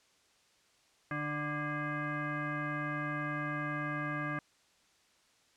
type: tone with frequency modulation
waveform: sine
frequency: 742 Hz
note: F#5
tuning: 5 cents sharp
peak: -33 dBFS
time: 1.11-4.39 s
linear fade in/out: 2 ms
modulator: 445 Hz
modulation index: 2.7
effects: white hiss -68 dBFS RMS until 5.56 s + low-pass 7000 Hz 12 dB/octave